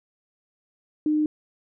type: tone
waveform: sine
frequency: 304.3 Hz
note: D#4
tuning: 38 cents flat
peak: -19 dBFS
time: 1.06-1.26 s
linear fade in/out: 2 ms
effects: none